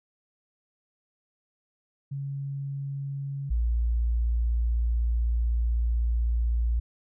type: tone pair in turn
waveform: sine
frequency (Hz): 139 / 57.99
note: C#3 / A#1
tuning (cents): +5 / -8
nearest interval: octave + minor third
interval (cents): 1513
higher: first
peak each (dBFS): -30 / -22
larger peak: second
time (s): 2.11-3.5 / 3.5-6.8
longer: second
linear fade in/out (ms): 10
effects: none